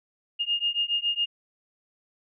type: beating tone pair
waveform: sine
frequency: 2832 / 2839.2 Hz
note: F7 / F7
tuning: +23 / +28 cents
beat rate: 7.2 Hz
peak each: -27 dBFS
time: 0.39-1.26 s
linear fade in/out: 20 ms
effects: none